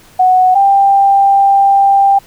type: tone pair in turn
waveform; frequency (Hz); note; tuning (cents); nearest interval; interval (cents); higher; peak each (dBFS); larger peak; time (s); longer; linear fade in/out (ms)
sine; 740 / 791; F#5 / G5; 0 / +15; minor second; 115; second; -5; neither; 0.19-0.55 / 0.55-2.19; second; 10
effects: pink hiss -43 dBFS RMS until 2.26 s